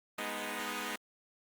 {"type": "chord", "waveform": "5% pulse", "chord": "G# minor", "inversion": "none", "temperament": "equal", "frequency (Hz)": [207.7, 246.9, 311.1], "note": ["G#3", "B3", "D#4"], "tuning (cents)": [0, 0, 0], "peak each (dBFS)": -29, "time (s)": [0.18, 0.96], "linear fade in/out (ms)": 5, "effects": ["Opus 24 kbps"]}